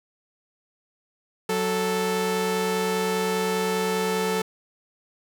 sawtooth tone pair together, 185 / 440 Hz, F#3 / A4, 0 / 0 cents, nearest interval octave + minor third, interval 1500 cents, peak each -24 / -20 dBFS, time 1.49-4.42 s, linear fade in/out 5 ms, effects none

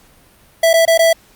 square tone with dropouts, 659.3 Hz, E5, in tune, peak -9 dBFS, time 0.63-1.13 s, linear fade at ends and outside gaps 5 ms, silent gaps 0.732-0.738 / 0.853-0.877 / 0.977-0.991 s, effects pink hiss -49 dBFS RMS until 1.35 s + Opus 48 kbps

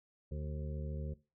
harmonic tone with a mistuned harmonic, 74 Hz, D2, 14 cents sharp, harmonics 1 / 2 / 3 / 5 / 6 / 7, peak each -39 / -42 / -50 / -52 / -52 / -52 dBFS, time 0.31-1.14 s, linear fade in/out 10 ms, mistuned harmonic 7, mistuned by +45 cents, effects noise-tail reverb RT60 0.3 s tail -19 dB re dry

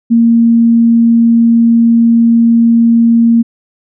sine tone, 231.6 Hz, A#3, 11 cents flat, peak -4 dBFS, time 0.1-3.43 s, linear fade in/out 20 ms, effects none

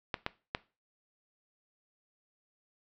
clicks, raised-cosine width 0.3 ms, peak -15 dBFS, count 3, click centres 0.142 / 0.264 / 0.549 s, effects noise-tail reverb RT60 0.3 s tail -18 dB re dry + low-pass 5000 Hz 12 dB/octave

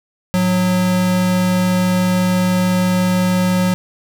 square tone pair together, 108.52 / 182.5 Hz, A2 / F#3, -23 / -24 cents, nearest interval major sixth, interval 899 cents, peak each -25 / -14 dBFS, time 0.34-3.74 s, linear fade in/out 0 ms, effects none

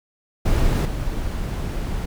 brown noise with level steps, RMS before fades -18 / -25 dBFS, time 0.45-2.06 s, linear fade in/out 10 ms, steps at 0.85 s, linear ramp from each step 5 ms, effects none

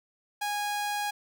sawtooth tone, 825 Hz, G#5, 12 cents flat, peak -25 dBFS, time 0.41-1.11 s, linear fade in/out 10 ms, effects none

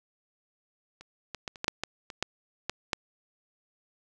clicks, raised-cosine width 0.2 ms, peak -30 / -19 / -17 / -28 / -14 / -7 / -13 / -23 / -10 / -12 / -9 dBFS, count 11, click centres 1.01 / 1.347 / 1.478 / 1.558 / 1.644 / 1.681 / 1.836 / 2.102 / 2.226 / 2.696 / 2.932 s, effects none

